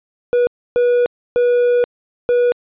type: tone bursts at uneven times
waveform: triangle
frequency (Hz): 486.1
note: B4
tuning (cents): -28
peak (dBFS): -9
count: 4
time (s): 0.33-0.47 / 0.76-1.06 / 1.36-1.84 / 2.29-2.52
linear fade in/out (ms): 0
effects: resampled to 8000 Hz